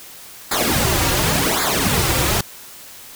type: noise with flanger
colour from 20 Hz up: pink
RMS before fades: -18 dBFS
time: 0.51-2.41 s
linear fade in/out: 5 ms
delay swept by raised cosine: 0.34 to 4.74 ms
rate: 0.9 Hz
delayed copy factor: -0.85
effects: white hiss -39 dBFS RMS until 3.15 s